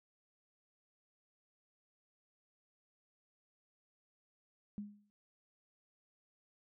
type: tone with exponential decay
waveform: sine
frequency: 206 Hz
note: G#3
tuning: 14 cents flat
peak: -37 dBFS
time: 4.78-5.1 s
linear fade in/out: 0 ms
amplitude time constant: 68 ms
effects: none